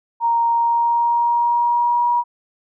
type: tone with pitch glide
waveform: sine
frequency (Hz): 932.3 to 959.1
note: A#5 to A#5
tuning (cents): 0 to +49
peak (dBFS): -14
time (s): 0.2-2.24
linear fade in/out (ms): 50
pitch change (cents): +49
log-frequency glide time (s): 0.5-2.07
effects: none